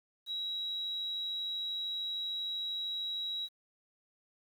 sine tone, 3869 Hz, B7, 36 cents flat, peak -34 dBFS, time 0.26-3.49 s, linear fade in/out 50 ms, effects 10-bit

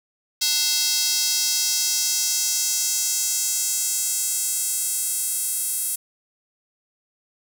square tone with high-pass filter sweep, 296 Hz, D4, 14 cents sharp, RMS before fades -23 dBFS, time 0.41-5.96 s, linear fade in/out 10 ms, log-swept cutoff 4600 to 9600 Hz, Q 2.2, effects none

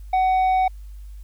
sine tone with tanh clipping, 750 Hz, F#5, 23 cents sharp, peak -17 dBFS, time 0.13-0.68 s, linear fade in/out 5 ms, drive 6 dB, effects added 50 Hz sine -35 dBFS peak until 1.23 s + white hiss -61 dBFS RMS until 1.23 s

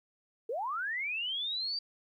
sine linear sweep, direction up, 415.3 to 4699 Hz, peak -32 dBFS, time 0.49-1.79 s, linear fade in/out 5 ms, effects 12-bit

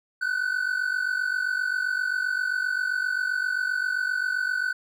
triangle tone pair together, 1475 / 1522.6 Hz, F#6 / F#6, -6 / +49 cents, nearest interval minor second, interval 55 cents, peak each -25 dBFS, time 0.21-4.73 s, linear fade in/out 10 ms, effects none

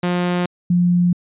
sawtooth / sine tone pair in turn, 177.4 / 176.28 Hz, F3 / F3, +27 / +16 cents, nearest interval unison, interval 11 cents, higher first, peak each -13 / -12 dBFS, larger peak second, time 0.03-0.46 / 0.7-1.13 s, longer neither, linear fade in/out 5 ms, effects resampled to 8000 Hz

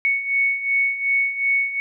sine beating tone pair, 2217 / 2219.7 Hz, C#7 / C#7, 0 / +2 cents, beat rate 2.7 Hz, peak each -24 / -19 dBFS, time 0.05-1.8 s, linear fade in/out 0 ms, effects none

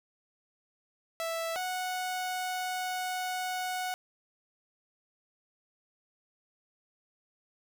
sawtooth tone pair in turn, 659.3 / 736.5 Hz, E5 / F#5, 0 / -8 cents, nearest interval major second, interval 192 cents, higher second, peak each -28 dBFS, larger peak neither, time 1.2-1.56 / 1.56-3.94 s, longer second, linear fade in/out 0 ms, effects none

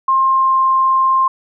sine tone with pitch glide, 1062 to 1055.9 Hz, C6 to C6, +25 to +15 cents, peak -10 dBFS, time 0.08-1.28 s, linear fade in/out 5 ms, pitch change -10 cents, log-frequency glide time 0.23-0.59 s, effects none

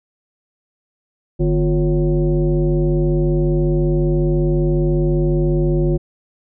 sine tone with frequency modulation, 152.7 Hz, D#3, 32 cents flat, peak -13 dBFS, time 1.39-5.98 s, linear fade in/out 20 ms, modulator 200 Hz, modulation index 1.3, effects none

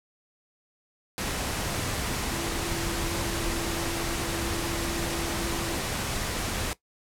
sine tone in noise, 337.4 Hz, E4, 40 cents sharp, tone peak -34 dBFS, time 2.32-5.78 s, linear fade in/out 0 ms, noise pink, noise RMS -30 dBFS, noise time 1.18-6.73 s, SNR -7 dB, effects noise-tail reverb RT60 0.1 s tail -17 dB re dry + low-pass 12000 Hz 12 dB/octave

